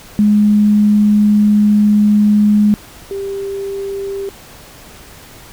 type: tone pair in turn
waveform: sine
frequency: 208.8 / 394.2 Hz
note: G#3 / G4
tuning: +10 / +10 cents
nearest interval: major seventh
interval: 1100 cents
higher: second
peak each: -7 / -19 dBFS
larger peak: first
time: 0.19-2.74 / 3.11-4.29 s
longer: first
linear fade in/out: 0 ms
effects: pink hiss -38 dBFS RMS until 5.52 s